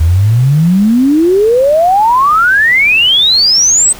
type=exponential sweep; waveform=sine; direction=up; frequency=76.9 to 8340 Hz; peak=-5 dBFS; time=0-3.93 s; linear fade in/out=10 ms; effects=pink hiss -31 dBFS RMS until 3.99 s